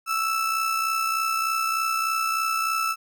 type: tone with amplitude modulation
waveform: 35% pulse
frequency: 1318.5 Hz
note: E6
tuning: in tune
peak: -19 dBFS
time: 0.06-2.96 s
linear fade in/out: 50 ms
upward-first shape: sine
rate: 63.3 Hz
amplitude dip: 45%
effects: none